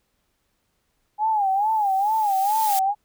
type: tone with vibrato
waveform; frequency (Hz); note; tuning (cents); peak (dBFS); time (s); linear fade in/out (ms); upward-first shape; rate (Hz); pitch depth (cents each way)
sine; 823; G#5; -16; -18; 1.18-2.95; 50; sine; 2.3; 130
type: noise with exponential growth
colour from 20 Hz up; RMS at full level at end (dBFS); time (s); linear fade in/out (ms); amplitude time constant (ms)
blue; -26; 1.27-2.79; 0; 330
effects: pink hiss -71 dBFS RMS until 3.04 s